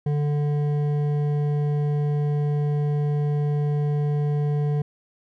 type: tone with hard clipping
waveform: sine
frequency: 146.83 Hz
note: D3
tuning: in tune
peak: -22 dBFS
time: 0.06-4.82 s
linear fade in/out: 5 ms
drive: 9 dB
effects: none